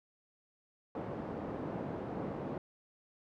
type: band-pass noise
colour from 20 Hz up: pink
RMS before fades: -40 dBFS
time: 0.95-2.58 s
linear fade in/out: 2 ms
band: 160 to 690 Hz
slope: 12 dB/octave
effects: none